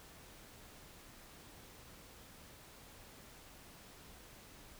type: silence
effects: pink hiss -57 dBFS RMS until 4.79 s